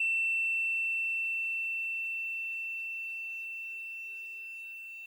sine tone with level ramp, 2685 Hz, E7, 31 cents sharp, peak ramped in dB -25 to -42 dBFS, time 0-5.06 s, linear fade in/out 5 ms, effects tanh soft clip ceiling -22 dBFS + 10-bit

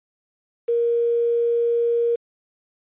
sine tone with quantisation, 469.9 Hz, A#4, 14 cents sharp, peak -17 dBFS, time 0.68-2.16 s, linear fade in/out 10 ms, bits 7, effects resampled to 8000 Hz

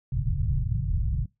white low-pass noise, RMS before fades -26 dBFS, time 0.12-1.26 s, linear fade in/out 5 ms, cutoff 140 Hz, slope 48 dB/octave, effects noise-tail reverb RT60 0.2 s tail -21 dB re dry

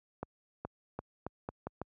accelerating click train, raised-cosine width 1 ms, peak -23 dBFS, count 7, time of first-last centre 0.23-1.816 s, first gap 420 ms, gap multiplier 0.81, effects high-pass 60 Hz 12 dB/octave

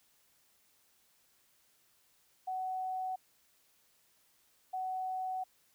sine tone bursts at uneven times, 748 Hz, F#5, 19 cents sharp, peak -34 dBFS, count 2, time 2.47-3.16 / 4.73-5.44 s, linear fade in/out 10 ms, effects white hiss -70 dBFS RMS until 5.74 s

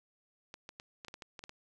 clicks, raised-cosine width 0.2 ms, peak -28 dBFS, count 10, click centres 0.541 / 0.691 / 0.799 / 1.048 / 1.083 / 1.141 / 1.222 / 1.392 / 1.439 / 1.494 s, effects none

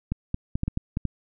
clicks, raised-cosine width 5 ms, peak -13 dBFS, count 8, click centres 0.12 / 0.344 / 0.555 / 0.634 / 0.68 / 0.774 / 0.971 / 1.053 s, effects none

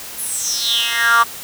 10% pulse tone with high-pass filter sweep, 233.1 Hz, A#3, in tune, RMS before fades -17 dBFS, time 0.17-1.24 s, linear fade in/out 20 ms, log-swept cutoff 12000 to 1100 Hz, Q 6, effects white hiss -32 dBFS RMS until 1.43 s

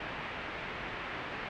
white low-pass noise, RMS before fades -40 dBFS, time 0-1.49 s, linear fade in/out 5 ms, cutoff 2500 Hz, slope 24 dB/octave, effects none

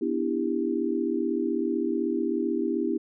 sine chord, E minor seventh, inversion second, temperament equal with one note detuned, 246.9 / 293.7 / 329.6 / 396.6 Hz, B3 / D4 / E4 / G4, 0 / 0 / 0 / +20 cents, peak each -30 / -31 / -28 / -30 dBFS, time 0.01-2.98 s, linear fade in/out 10 ms, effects none

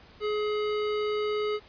square tone, 421.7 Hz, G#4, 26 cents sharp, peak -27 dBFS, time 0.2-1.6 s, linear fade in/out 50 ms, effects pink hiss -54 dBFS RMS until 1.68 s + resampled to 11025 Hz

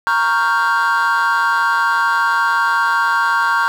triangle chord, G half-diminished seventh, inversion first, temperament equal, 932.3 / 1108.7 / 1396.9 / 1568 Hz, Bb5 / Db6 / F6 / G6, 0 / 0 / 0 / 0 cents, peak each -16 dBFS, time 0.07-3.68 s, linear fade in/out 0 ms, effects tanh soft clip ceiling -6 dBFS + 7-bit

